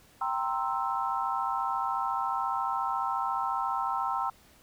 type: chord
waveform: sine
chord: C dominant seventh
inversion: second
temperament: equal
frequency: 784 / 932.3 / 1046.5 / 1318.5 Hz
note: G5 / Bb5 / C6 / E6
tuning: 0 / 0 / 0 / 0 cents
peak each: -33 dBFS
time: 0.21-4.3 s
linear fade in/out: 5 ms
effects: pink hiss -59 dBFS RMS until 4.62 s